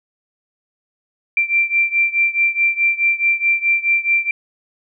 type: beating tone pair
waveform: sine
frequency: 2355 / 2359.7 Hz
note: D7 / D7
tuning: +4 / +8 cents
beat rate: 4.7 Hz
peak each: -16 / -18 dBFS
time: 1.37-4.31 s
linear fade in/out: 2 ms
effects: none